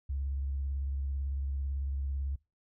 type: tone with vibrato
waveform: sine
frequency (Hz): 68.8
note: C#2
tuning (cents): -12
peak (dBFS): -30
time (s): 0.09-2.36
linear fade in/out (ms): 10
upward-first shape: square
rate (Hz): 18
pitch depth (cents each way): 44
effects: noise-tail reverb RT60 0.3 s tail -26 dB re dry + tanh soft clip ceiling -26 dBFS